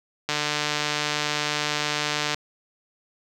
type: click train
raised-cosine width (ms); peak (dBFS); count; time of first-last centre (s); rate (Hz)
0.2; -7; 307; 0.29-2.344; 149
effects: high-pass 60 Hz 12 dB/octave + 8-bit